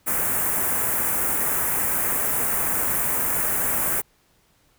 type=band-stop noise; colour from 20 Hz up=white; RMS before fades=-23 dBFS; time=0.06-4.02 s; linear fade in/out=20 ms; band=2000 to 8600 Hz; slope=24 dB/octave; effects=pink hiss -62 dBFS RMS until 4.78 s